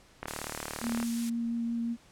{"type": "click train", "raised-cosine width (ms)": 0.5, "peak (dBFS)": -20, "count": 31, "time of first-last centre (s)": [0.23, 1.028], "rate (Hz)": 37.6}
{"type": "noise", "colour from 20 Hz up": "blue", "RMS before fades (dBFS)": -37, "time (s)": [0.27, 1.3], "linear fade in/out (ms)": 10}
{"type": "tone with vibrato", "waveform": "sine", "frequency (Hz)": 233.1, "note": "A#3", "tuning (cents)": 0, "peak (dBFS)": -29, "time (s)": [0.81, 1.97], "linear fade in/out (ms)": 50, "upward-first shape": "triangle", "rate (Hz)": 5.7, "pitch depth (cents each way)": 10}
{"effects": ["pink hiss -59 dBFS RMS until 2.11 s", "low-pass 9000 Hz 12 dB/octave"]}